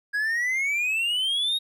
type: exponential sweep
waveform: triangle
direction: up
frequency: 1640 to 3786 Hz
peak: -21 dBFS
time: 0.13-1.59 s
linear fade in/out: 20 ms
effects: none